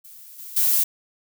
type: noise with level steps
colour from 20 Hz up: violet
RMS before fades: -44 / -38 / -19 dBFS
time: 0.04-0.84 s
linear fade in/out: 10 ms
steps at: 0.38 / 0.56 s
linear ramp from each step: 10 ms
effects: none